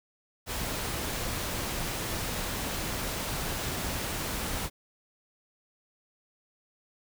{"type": "noise", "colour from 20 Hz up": "pink", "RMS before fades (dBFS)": -33, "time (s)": [0.46, 4.7], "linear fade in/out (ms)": 50, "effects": []}